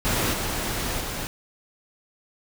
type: noise with level steps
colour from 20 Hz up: pink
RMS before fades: -24 / -28 / -31 dBFS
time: 0.05-1.27 s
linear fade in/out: 0 ms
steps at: 0.33 / 1 s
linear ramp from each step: 10 ms
effects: none